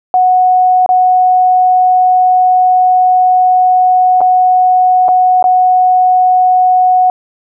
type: tone with dropouts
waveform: sine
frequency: 736 Hz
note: F#5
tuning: 9 cents flat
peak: -5 dBFS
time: 0.14-7.1 s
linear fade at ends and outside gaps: 1 ms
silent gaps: 0.862-0.89 / 4.207-4.214 / 5.083-5.088 / 5.426-5.441 s
effects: none